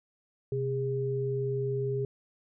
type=tone pair together; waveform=sine; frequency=129.07 / 407.4 Hz; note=C3 / G#4; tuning=-23 / -33 cents; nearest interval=octave + minor sixth; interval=1990 cents; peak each=-31 / -30 dBFS; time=0.52-2.05 s; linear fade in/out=2 ms; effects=none